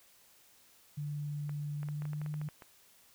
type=tone with pitch glide; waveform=sine; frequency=146.83 to 150.61 Hz; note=D3 to D3; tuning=0 to +44 cents; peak=-35 dBFS; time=0.97-2.49 s; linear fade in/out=10 ms; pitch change=+44 cents; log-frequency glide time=1.76-2.33 s
type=clicks; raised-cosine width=0.5 ms; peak=-34 dBFS; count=12; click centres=1.494 / 1.831 / 1.887 / 2.021 / 2.054 / 2.133 / 2.216 / 2.262 / 2.341 / 2.415 / 2.488 / 2.622 s
effects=white hiss -63 dBFS RMS until 3.14 s